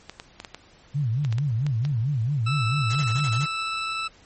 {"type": "clicks", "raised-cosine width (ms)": 0.2, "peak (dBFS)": -18, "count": 10, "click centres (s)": [0.096, 0.199, 0.401, 0.448, 0.546, 1.249, 1.326, 1.384, 1.666, 1.851]}
{"type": "tone with vibrato", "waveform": "sine", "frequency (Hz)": 127.9, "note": "C3", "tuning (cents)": -39, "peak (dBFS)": -21, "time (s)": [0.94, 3.46], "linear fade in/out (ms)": 20, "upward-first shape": "sine", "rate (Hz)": 4.5, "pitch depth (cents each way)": 270}
{"type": "tone", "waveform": "20% pulse", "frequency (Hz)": 1318.5, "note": "E6", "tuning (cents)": 0, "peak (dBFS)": -21, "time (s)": [2.46, 4.08], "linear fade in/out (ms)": 10}
{"type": "noise bursts", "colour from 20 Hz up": "white", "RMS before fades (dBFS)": -33, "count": 7, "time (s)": [2.9, 3.461], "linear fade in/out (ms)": 5, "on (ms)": 57, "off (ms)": 27}
{"effects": ["pink hiss -54 dBFS RMS until 4.25 s", "MP3 32 kbps"]}